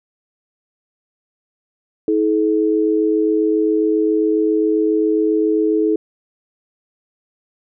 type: tone pair together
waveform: sine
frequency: 320.8 / 428.2 Hz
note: E4 / A4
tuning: -47 / -47 cents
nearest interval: perfect fourth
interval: 500 cents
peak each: -16 dBFS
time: 2.08-5.96 s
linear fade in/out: 2 ms
effects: none

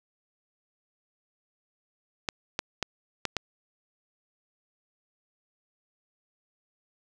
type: clicks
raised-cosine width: 0.2 ms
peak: -10 dBFS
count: 5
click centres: 2.288 / 2.591 / 2.827 / 3.253 / 3.367 s
effects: none

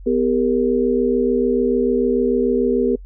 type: tone cluster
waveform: sine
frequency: 248.7 / 399.9 / 466.7 Hz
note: B3 / G4 / A#4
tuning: +12 / +35 / +2 cents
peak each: -19 dBFS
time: 0.06-2.96 s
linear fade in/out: 10 ms
effects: noise-tail reverb RT60 0.1 s tail -25 dB re dry + added 45 Hz sine -34 dBFS peak until 3.05 s

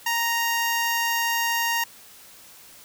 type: tone with notch filter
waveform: 10% pulse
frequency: 932.3 Hz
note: A#5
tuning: in tune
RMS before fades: -24 dBFS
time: 0.06-1.84 s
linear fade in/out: 5 ms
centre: 4100 Hz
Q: 1.3
effects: white hiss -48 dBFS RMS until 2.84 s

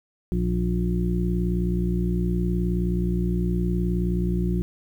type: harmonic tone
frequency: 59.2 Hz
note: A#1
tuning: 27 cents sharp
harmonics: 1 / 2 / 3 / 5 / 6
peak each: -25 / -31 / -24 / -35 / -31 dBFS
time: 0.32-4.62 s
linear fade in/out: 0 ms
effects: 9-bit

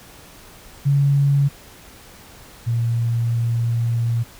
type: tone pair in turn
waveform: sine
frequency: 140.7 / 116.95 Hz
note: C#3 / A#2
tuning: +26 / +6 cents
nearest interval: minor third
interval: 320 cents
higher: first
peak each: -13 / -17 dBFS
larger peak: first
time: 0.85-1.49 / 2.66-4.24 s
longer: second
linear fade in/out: 20 ms
effects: pink hiss -44 dBFS RMS until 4.39 s

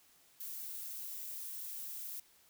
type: noise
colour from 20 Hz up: violet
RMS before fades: -44 dBFS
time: 0.4-2.2 s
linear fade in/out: 5 ms
effects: white hiss -66 dBFS RMS until 2.49 s

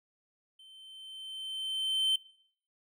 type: tone with level ramp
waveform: triangle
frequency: 3092 Hz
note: G7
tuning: 24 cents flat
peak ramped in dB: -51 to -22 dBFS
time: 0.59-2.16 s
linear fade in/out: 5 ms
effects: noise-tail reverb RT60 0.6 s tail -21 dB re dry

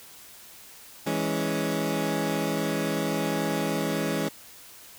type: chord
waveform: 20% pulse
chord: C# minor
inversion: first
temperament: equal with one note detuned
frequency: 164.05 / 207.7 / 277.2 Hz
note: E3 / G#3 / C#4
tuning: -8 / 0 / 0 cents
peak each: -25 dBFS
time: 1.06-4.29 s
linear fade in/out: 10 ms
effects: white hiss -48 dBFS RMS until 4.98 s

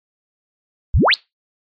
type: exponential sweep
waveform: sine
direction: up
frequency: 44.53 to 4600 Hz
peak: -10 dBFS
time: 0.94-1.14 s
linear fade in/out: 0 ms
effects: noise-tail reverb RT60 0.2 s tail -22 dB re dry + MP3 32 kbps

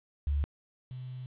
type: tone pair in turn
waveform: sine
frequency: 71.9 / 127.19 Hz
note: D2 / C3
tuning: -36 / -49 cents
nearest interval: minor seventh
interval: 987 cents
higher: second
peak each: -26 / -38 dBFS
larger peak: first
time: 0.27-0.44 / 0.91-1.26 s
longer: second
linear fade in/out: 0 ms
effects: resampled to 8000 Hz + 10-bit

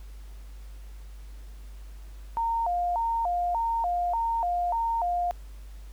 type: tone with vibrato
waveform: sine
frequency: 805 Hz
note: G5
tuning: 46 cents sharp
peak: -24 dBFS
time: 2.37-5.31 s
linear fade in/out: 0 ms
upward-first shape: square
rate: 1.7 Hz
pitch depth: 230 cents each way
effects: added 50 Hz sine -40 dBFS peak until 5.92 s + pink hiss -58 dBFS RMS until 5.92 s

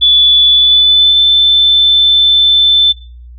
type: tone with pitch glide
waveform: sine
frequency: 3455 to 3530 Hz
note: A7 to A7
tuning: -32 to +5 cents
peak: -4 dBFS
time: 0.01-2.93 s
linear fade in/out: 20 ms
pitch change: +37 cents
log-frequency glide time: 0.5-1.19 s
effects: noise-tail reverb RT60 0.4 s tail -19 dB re dry + added 60 Hz sine -30 dBFS peak until 3.38 s

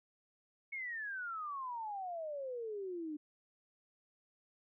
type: exponential sweep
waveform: sine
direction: down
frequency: 2217 to 293.7 Hz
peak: -39 dBFS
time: 0.72-3.17 s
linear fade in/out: 10 ms
effects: none

